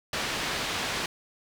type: low-pass noise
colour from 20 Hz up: white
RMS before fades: -31 dBFS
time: 0.13-1.06 s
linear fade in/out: 2 ms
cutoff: 3700 Hz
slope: 12 dB/octave
effects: none